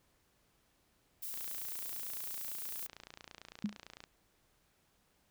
violet noise, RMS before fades -42 dBFS, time 1.22-2.87 s, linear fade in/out 10 ms
click train, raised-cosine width 0.2 ms, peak -31 dBFS, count 79, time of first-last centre 1.34-4.039 s, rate 28.9 Hz
sine tone with exponential decay, 207.7 Hz, G#3, in tune, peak -28 dBFS, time 3.64-3.77 s, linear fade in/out 5 ms, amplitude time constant 27 ms
effects pink hiss -73 dBFS RMS until 5.3 s

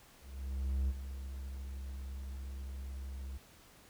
triangle tone with ADSR envelope, 66.7 Hz, C2, 34 cents sharp, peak -27 dBFS, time 0.2-3.38 s, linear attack 690 ms, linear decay 39 ms, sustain -11 dB, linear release 10 ms, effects pink hiss -60 dBFS RMS until 3.89 s

